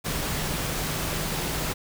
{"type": "tone in noise", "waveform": "sine", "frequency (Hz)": 155.56, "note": "D#3", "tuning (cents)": 0, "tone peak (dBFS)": -36, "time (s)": [0.04, 1.74], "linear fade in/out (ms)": 20, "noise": "pink", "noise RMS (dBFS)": -29, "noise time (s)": [0.04, 1.74], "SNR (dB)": -10, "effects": []}